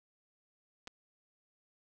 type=clicks; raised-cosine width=0.2 ms; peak=-29 dBFS; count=2; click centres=0.873 / 0.877 s; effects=none